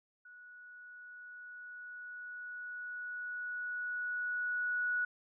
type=tone with level ramp; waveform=sine; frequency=1467 Hz; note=F#6; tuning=15 cents flat; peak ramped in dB=-52 to -30 dBFS; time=0.25-5.05 s; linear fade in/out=5 ms; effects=none